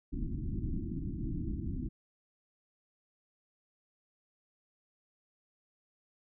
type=low-pass noise; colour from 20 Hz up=pink; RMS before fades=-36 dBFS; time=0.12-1.89 s; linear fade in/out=10 ms; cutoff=340 Hz; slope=96 dB/octave; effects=none